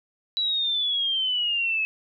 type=exponential sweep; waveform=sine; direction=down; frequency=3943 to 2574 Hz; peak=-22 dBFS; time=0.37-1.85 s; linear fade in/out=0 ms; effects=none